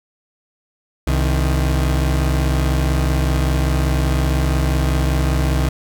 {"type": "tone pair together", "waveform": "35% pulse", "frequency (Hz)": [65.5, 155.89], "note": ["C2", "D#3"], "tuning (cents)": [2, 4], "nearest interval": "octave + minor third", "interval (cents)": 1502, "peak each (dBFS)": [-14, -20], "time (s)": [1.07, 5.69], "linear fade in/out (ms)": 5, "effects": []}